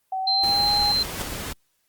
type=tone with pitch glide; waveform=sine; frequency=759 to 818.2 Hz; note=F#5 to G#5; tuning=+44 to -26 cents; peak=-24 dBFS; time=0.12-0.92 s; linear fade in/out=5 ms; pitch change=+130 cents; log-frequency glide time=0.22-0.68 s
type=tone; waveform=sine; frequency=4115 Hz; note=C8; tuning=30 cents flat; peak=-19 dBFS; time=0.27-1.03 s; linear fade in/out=5 ms
type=noise; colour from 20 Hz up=pink; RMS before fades=-32 dBFS; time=0.43-1.53 s; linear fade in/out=5 ms
type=noise with exponential growth; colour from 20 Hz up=pink; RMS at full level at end=-25 dBFS; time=1.09-1.22 s; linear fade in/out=1 ms; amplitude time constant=28 ms
effects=white hiss -70 dBFS RMS until 1.88 s + Opus 32 kbps